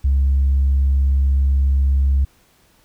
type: tone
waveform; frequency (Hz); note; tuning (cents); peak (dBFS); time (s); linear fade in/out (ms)
sine; 68.2; C#2; -28; -11; 0.04-2.25; 10
effects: tanh soft clip ceiling -10 dBFS + pink hiss -56 dBFS RMS until 2.84 s